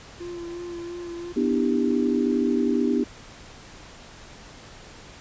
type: tone with vibrato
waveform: triangle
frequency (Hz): 345.8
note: F4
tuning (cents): -17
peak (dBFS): -30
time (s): 0.2-1.33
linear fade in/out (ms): 10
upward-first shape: sine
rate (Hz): 2.9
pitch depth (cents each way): 22
type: chord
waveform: sine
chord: E minor seventh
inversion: second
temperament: just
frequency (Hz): 247.2 / 296.7 / 329.6 / 395.6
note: B3 / D4 / E4 / G4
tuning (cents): +2 / +18 / 0 / +16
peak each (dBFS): -23 / -25 / -28 / -26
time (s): 1.36-3.04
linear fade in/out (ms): 10
effects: pink hiss -45 dBFS RMS until 5.2 s + resampled to 16000 Hz